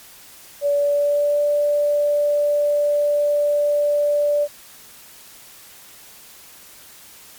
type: tone with pitch glide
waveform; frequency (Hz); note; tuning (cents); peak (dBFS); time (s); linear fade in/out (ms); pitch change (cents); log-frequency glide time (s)
sine; 574 to 585; D5 to D5; -40 to -7; -15; 0.61-4.48; 50; +33; 0.74-1.42
effects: white hiss -44 dBFS RMS until 7.38 s + MP3 96 kbps